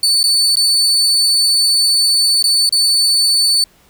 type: tone with dropouts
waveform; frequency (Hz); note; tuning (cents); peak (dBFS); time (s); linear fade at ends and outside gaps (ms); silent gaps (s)
35% pulse; 4495; C#8; +23; -9; 0.03-3.64; 2; 0.231-0.239 / 0.556-0.569 / 2.426-2.44 / 2.692-2.724
effects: pink hiss -51 dBFS RMS until 3.89 s